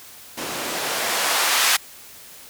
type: noise with band-pass filter sweep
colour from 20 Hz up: blue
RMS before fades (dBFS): -22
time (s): 0.37-1.77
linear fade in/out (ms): 10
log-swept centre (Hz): 220 to 1400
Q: 0.78
effects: white hiss -43 dBFS RMS until 2.49 s